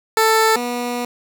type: tone pair in turn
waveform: 15% pulse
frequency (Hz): 442.4 / 243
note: A4 / B3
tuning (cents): +9 / -28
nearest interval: minor seventh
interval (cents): 1037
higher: first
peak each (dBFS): -6 / -15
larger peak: first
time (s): 0.17-0.56 / 0.56-1.05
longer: second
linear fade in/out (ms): 2
effects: none